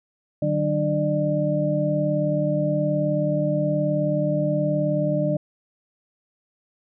sine tone cluster, 150.9 / 189.8 / 298.1 / 599 Hz, D3 / F#3 / D4 / D5, +47 / +44 / +26 / +34 cents, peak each -24 / -28 / -27 / -23 dBFS, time 0.42-5.37 s, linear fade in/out 5 ms, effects none

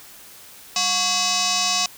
sine tone with frequency modulation, 720 Hz, F#5, 47 cents flat, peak -18 dBFS, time 0.76-1.86 s, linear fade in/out 2 ms, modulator 918 Hz, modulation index 6.8, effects white hiss -44 dBFS RMS until 1.97 s

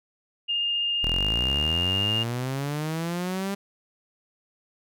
sine tone with vibrato, 2822 Hz, F7, 17 cents sharp, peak -23 dBFS, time 0.48-2.24 s, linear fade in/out 20 ms, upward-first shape triangle, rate 15 Hz, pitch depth 10 cents each way
sawtooth linear sweep, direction up, 36.83 to 200.2 Hz, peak -23 dBFS, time 1.03-3.55 s, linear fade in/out 10 ms
effects none

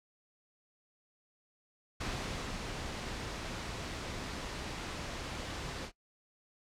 pink noise with ADSR envelope, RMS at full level -37 dBFS, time 2-5.92 s, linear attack 10 ms, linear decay 550 ms, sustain -3 dB, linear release 80 ms, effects noise-tail reverb RT60 0.1 s tail -20 dB re dry + low-pass 6000 Hz 12 dB/octave

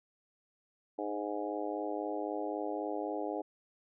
harmonic tone with a mistuned harmonic, 103.83 Hz, G#2, in tune, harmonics 3 / 4 / 5 / 6 / 7 / 8, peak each -39 / -40 / -41 / -42 / -42 / -43 dBFS, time 0.98-3.42 s, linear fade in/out 10 ms, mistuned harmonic 3, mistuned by -17 cents, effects none

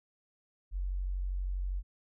sine tone, 46.25 Hz, F#1, in tune, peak -31 dBFS, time 0.71-1.83 s, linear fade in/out 50 ms, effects none

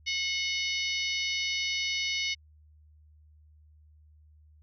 harmonic tone with a mistuned harmonic, 740 Hz, F#5, in tune, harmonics 3 / 4 / 5 / 6 / 7 / 8, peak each -32 / -34 / -36 / -38 / -39 / -40 dBFS, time 0.06-2.35 s, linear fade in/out 20 ms, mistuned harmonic 3, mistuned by -39 cents, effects added 76 Hz sine -55 dBFS peak until 4.62 s

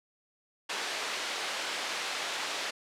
white band-pass noise, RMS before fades -35 dBFS, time 0.69-2.71 s, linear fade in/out 10 ms, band 410 to 4000 Hz, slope 12 dB/octave, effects low-pass 11000 Hz 12 dB/octave

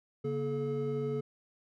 triangle tone cluster, 139.2 / 236.8 / 429.2 Hz, C#3 / A#3 / A4, +8 / +27 / -43 cents, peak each -34 / -37 / -31 dBFS, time 0.24-1.21 s, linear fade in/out 10 ms, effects none

